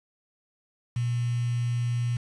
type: tone with quantisation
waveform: sine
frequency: 120.1 Hz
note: B2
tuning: 48 cents flat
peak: -24 dBFS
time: 0.96-2.17 s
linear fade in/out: 5 ms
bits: 7
effects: resampled to 22050 Hz